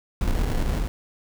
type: noise with sample-and-hold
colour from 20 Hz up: brown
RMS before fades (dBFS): -23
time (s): 0.21-0.88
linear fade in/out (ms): 2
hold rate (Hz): 1225
effects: none